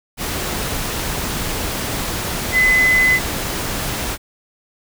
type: tone in noise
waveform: sine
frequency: 2025 Hz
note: B6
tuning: 43 cents sharp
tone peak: -11 dBFS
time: 2.52-3.2 s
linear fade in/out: 50 ms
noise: pink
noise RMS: -23 dBFS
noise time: 0.17-4.18 s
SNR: +9 dB
effects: none